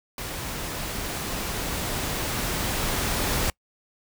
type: noise with level ramp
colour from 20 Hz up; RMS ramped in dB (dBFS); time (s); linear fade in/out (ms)
pink; -33 to -25; 0.18-3.5; 2
effects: noise-tail reverb RT60 0.1 s tail -26 dB re dry